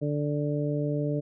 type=harmonic tone; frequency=146.83 Hz; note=D3; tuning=in tune; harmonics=1 / 2 / 3 / 4; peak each=-28 / -31 / -33 / -34 dBFS; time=0.01-1.21 s; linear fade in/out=20 ms; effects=none